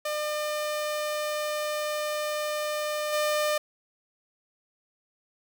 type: tone with level steps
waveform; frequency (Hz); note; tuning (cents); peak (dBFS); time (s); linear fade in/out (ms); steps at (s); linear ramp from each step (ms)
sawtooth; 602; D5; +43; -24 / -20; 0.05-3.58; 5; 3.12; 20
effects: none